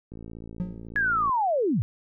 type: click train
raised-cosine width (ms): 3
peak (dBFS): -28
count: 67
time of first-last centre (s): 0.12-1.294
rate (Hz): 56.2
type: tone with exponential decay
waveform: triangle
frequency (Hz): 180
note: F#3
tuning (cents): -47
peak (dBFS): -22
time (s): 0.6-0.89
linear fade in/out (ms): 0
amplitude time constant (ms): 63
type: linear sweep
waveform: sine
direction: down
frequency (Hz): 1700 to 85.7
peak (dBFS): -21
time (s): 0.96-1.82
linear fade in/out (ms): 0
effects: none